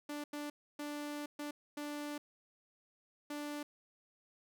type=tone bursts at uneven times; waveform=sawtooth; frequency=293.7 Hz; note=D4; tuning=in tune; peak=-36 dBFS; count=6; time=0.09-0.24 / 0.33-0.5 / 0.79-1.26 / 1.39-1.51 / 1.77-2.18 / 3.3-3.63 s; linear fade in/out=5 ms; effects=none